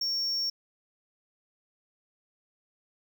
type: tone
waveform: triangle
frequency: 5500 Hz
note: F8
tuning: 27 cents flat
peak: -26 dBFS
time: 0.01-0.5 s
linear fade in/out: 5 ms
effects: none